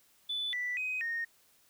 sine tone with pitch steps, 3485 / 1972 / 2515 / 1850 Hz, A7 / B6 / D#7 / A#6, -17 / -3 / +18 / -14 cents, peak -31 dBFS, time 0.29-1.25 s, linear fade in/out 10 ms, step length 240 ms, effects tanh soft clip ceiling -27 dBFS + white hiss -66 dBFS RMS until 1.69 s

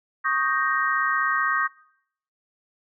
sine chord, Eb dominant seventh, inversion third, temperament equal, 1108.7 / 1244.5 / 1568 / 1864.7 Hz, Db6 / Eb6 / G6 / Bb6, 0 / 0 / 0 / 0 cents, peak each -26 dBFS, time 0.24-1.68 s, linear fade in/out 20 ms, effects noise-tail reverb RT60 0.7 s tail -22 dB re dry

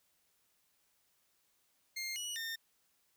20% pulse tone with pitch steps, 2119 / 2924 / 1819 Hz, C7 / F#7 / A#6, +21 / -21 / -43 cents, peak -33 dBFS, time 1.96-2.56 s, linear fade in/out 10 ms, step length 200 ms, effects white hiss -75 dBFS RMS until 3.16 s

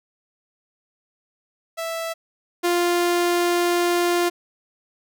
sawtooth tone pair in turn, 659.3 / 349.3 Hz, E5 / F4, 0 / 0 cents, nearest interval major seventh, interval 1100 cents, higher first, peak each -22 / -14 dBFS, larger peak second, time 1.77-2.14 / 2.63-4.3 s, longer second, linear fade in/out 20 ms, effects none

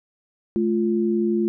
sine tone pair together, 216 / 347.6 Hz, A3 / F4, -32 / -8 cents, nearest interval minor sixth, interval 824 cents, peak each -21 dBFS, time 0.56-1.48 s, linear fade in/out 0 ms, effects none

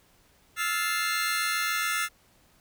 sawtooth chord, F major seventh, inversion third, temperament just, 1309.6 / 1396.9 / 1746.1 / 2095 Hz, E6 / F6 / A6 / C7, -12 / 0 / -14 / +2 cents, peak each -28 dBFS, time 0.56-2.09 s, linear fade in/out 50 ms, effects pink hiss -62 dBFS RMS until 2.6 s

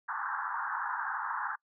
pink band-pass noise, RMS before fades -35 dBFS, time 0.08-1.56 s, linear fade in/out 10 ms, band 830 to 1700 Hz, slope 96 dB/octave, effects noise-tail reverb RT60 0.1 s tail -26 dB re dry

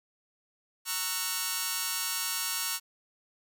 5% pulse chord, F# dominant seventh, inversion first, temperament just, 925 / 1110 / 1332 / 1480 Hz, A#5 / C#6 / E6 / F#6, -14 / +2 / +18 / 0 cents, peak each -25 dBFS, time 0.85-2.8 s, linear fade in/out 50 ms, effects none

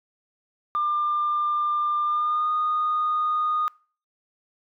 sine tone with pitch glide, 1196 to 1231 Hz, D6 to D#6, +31 to -19 cents, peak -20 dBFS, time 0.75-3.68 s, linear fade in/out 0 ms, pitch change +50 cents, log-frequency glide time 2.05-2.51 s, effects noise-tail reverb RT60 0.4 s tail -24 dB re dry + tanh soft clip ceiling -17 dBFS

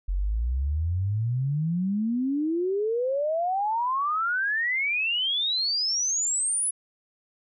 sine exponential sweep, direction up, 43.71 to 10420 Hz, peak -23 dBFS, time 0.08-6.71 s, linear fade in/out 10 ms, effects none

